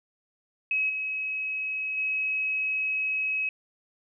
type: tone with level steps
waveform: sine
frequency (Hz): 2557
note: D#7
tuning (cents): +47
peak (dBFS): -23 / -28 / -25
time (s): 0.71-3.49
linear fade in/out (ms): 2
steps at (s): 0.89 / 1.97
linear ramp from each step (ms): 10
effects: none